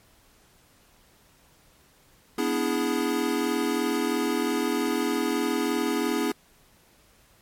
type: chord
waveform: square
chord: E dominant seventh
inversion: second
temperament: equal with one note detuned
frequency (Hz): 246.9 / 290 / 329.6 / 415.3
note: B3 / D4 / E4 / G#4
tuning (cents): 0 / -22 / 0 / 0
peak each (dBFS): -30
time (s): 2.38-6.32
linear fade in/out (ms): 5
effects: pink hiss -59 dBFS RMS until 7.41 s + MP3 64 kbps